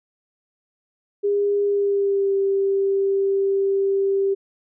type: tone with pitch glide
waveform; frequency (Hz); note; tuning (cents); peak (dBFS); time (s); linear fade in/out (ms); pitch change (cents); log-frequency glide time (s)
sine; 405.8 to 392.4; G#4 to G4; -40 to +2; -17; 1.23-4.35; 20; -58; 1.64-2.35
effects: none